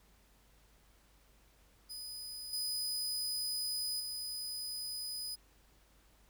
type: tone with level steps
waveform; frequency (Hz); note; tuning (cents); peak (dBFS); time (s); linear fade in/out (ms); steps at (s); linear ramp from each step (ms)
sawtooth; 4985; D#8; +2; -40 / -32 / -36; 1.89-5.36; 20; 2.53 / 4; 2
effects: added 50 Hz sine -66 dBFS peak until 6.29 s + pink hiss -68 dBFS RMS until 6.29 s